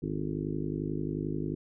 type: harmonic tone with a mistuned harmonic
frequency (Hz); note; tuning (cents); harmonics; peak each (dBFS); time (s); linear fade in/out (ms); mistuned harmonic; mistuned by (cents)
51.3; G#1; -21; 1 / 2 / 3 / 4 / 5 / 6 / 7 / 8 / 9; -43 / -44 / -35 / -47 / -37 / -37 / -38 / -44 / -47; 0.02-1.55; 10; 9; -61
effects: none